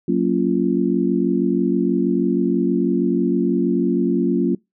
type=chord; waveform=sine; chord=Gb major seventh; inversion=none; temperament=just; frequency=185 / 231.2 / 277.5 / 346.9 Hz; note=Gb3 / Bb3 / Db4 / F4; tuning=0 / -14 / +2 / -12 cents; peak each=-21 dBFS; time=0.08-4.55 s; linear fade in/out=5 ms; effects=noise-tail reverb RT60 0.2 s tail -26 dB re dry